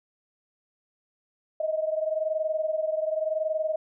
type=tone pair together; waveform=sine; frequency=624 / 644.9 Hz; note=D#5 / E5; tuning=+5 / -38 cents; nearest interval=minor second; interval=57 cents; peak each=-26 / -30 dBFS; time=1.6-3.76 s; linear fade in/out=5 ms; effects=none